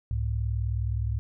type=tone pair together; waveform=sine; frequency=67.45 / 106.9 Hz; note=C#2 / A2; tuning=-47 / -49 cents; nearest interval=minor sixth; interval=798 cents; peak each=-28 / -28 dBFS; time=0.11-1.19 s; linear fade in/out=0 ms; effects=none